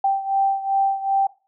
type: beating tone pair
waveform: sine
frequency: 782 / 784.6 Hz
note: G5 / G5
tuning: -4 / +1 cents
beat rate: 2.6 Hz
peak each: -19 / -23 dBFS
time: 0.04-1.27 s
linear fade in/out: 5 ms
effects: noise-tail reverb RT60 0.3 s tail -17 dB re dry